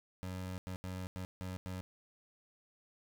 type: tone bursts at uneven times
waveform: 25% pulse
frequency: 92.4 Hz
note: F#2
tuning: 2 cents flat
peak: -36 dBFS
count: 6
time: 0.23-0.58 / 0.67-0.76 / 0.84-1.07 / 1.16-1.25 / 1.41-1.57 / 1.66-1.81 s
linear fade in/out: 0 ms
effects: none